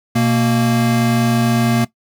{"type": "tone pair together", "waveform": "square", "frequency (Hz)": [123, 232.2], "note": ["B2", "A#3"], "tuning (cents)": [-7, -7], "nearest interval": "major seventh", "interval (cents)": 1100, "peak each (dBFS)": [-18, -15], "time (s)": [0.15, 1.85], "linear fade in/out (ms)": 10, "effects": ["noise-tail reverb RT60 0.1 s tail -17 dB re dry"]}